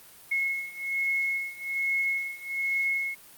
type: beating tone pair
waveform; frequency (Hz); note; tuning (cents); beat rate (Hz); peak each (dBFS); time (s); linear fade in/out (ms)
sine; 2174 / 2175.2; C#7 / C#7; -34 / -33; 1.2; -28 / -30; 0.31-3.15; 10
effects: white hiss -51 dBFS RMS until 3.37 s + Opus 32 kbps